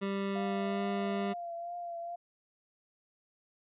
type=tone with pitch glide; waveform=25% pulse; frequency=197.1 to 199.39 Hz; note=G3 to G3; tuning=+10 to +30 cents; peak=-28 dBFS; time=0.01-1.34 s; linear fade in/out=20 ms; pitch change=+20 cents; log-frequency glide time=0.54-0.8 s
type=tone with vibrato; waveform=sine; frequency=690 Hz; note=F5; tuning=21 cents flat; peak=-37 dBFS; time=0.35-2.16 s; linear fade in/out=10 ms; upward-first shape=triangle; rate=2.3 Hz; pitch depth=34 cents each way
effects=resampled to 8000 Hz